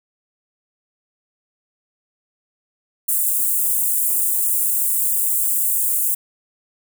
white high-pass noise, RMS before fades -19 dBFS, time 3.08-6.15 s, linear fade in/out 10 ms, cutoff 7900 Hz, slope 48 dB/octave, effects none

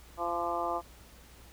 harmonic tone with a mistuned harmonic, 172.1 Hz, F3, 25 cents flat, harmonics 2 / 3 / 4 / 5 / 6 / 7, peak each -39 / -39 / -34 / -37 / -37 / -37 dBFS, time 0.17-0.82 s, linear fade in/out 50 ms, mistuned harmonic 7, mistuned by -19 cents, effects added 60 Hz sine -54 dBFS peak until 1.52 s + pink hiss -56 dBFS RMS until 1.52 s

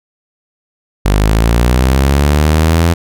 sawtooth linear sweep, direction up, 48.64 to 85.6 Hz, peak -4 dBFS, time 1.05-2.94 s, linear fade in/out 10 ms, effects none

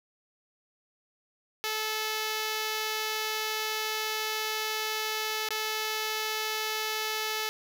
5% pulse tone with dropouts, 434.2 Hz, A4, 23 cents flat, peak -18 dBFS, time 1.64-7.49 s, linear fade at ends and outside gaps 0 ms, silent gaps 5.488-5.506 s, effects none

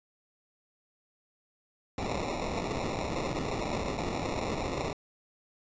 blue noise with sample-and-hold, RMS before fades -33 dBFS, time 1.98-4.93 s, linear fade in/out 2 ms, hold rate 1575 Hz, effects resampled to 16000 Hz

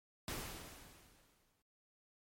pink noise with exponential decay, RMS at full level -41 dBFS, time 0.28-1.62 s, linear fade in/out 1 ms, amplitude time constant 290 ms, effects MP3 64 kbps

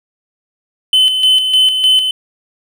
triangle tone with tremolo, 3042 Hz, F#7, 47 cents sharp, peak -5 dBFS, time 0.93-2.11 s, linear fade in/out 2 ms, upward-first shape square, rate 3.3 Hz, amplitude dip 50%, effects none

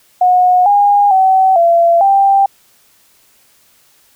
sine tone with pitch steps, 727 / 814 / 760 / 680 / 788 Hz, F#5 / G#5 / F#5 / F5 / G5, -31 / -35 / +46 / -46 / +9 cents, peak -6 dBFS, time 0.21-2.46 s, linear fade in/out 5 ms, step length 450 ms, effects white hiss -51 dBFS RMS until 4.15 s

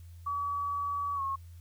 sine tone with pitch glide, 1140 to 1088.5 Hz, C#6 to C#6, +48 to -32 cents, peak -30 dBFS, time 0.26-1.36 s, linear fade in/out 10 ms, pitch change -80 cents, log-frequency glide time 1.15-1.22 s, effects added 85 Hz sine -46 dBFS peak until 1.6 s + white hiss -66 dBFS RMS until 1.6 s

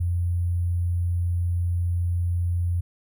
sine tone with sample-and-hold, 87.31 Hz, F2, in tune, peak -21 dBFS, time 0-2.81 s, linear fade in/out 10 ms, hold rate 11025 Hz, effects none

